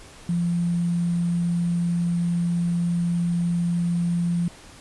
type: tone with sample-and-hold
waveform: sine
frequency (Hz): 172.3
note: F3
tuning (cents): -23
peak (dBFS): -20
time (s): 0.29-4.48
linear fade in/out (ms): 2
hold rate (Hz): 8820
effects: pink hiss -46 dBFS RMS until 4.8 s + resampled to 24000 Hz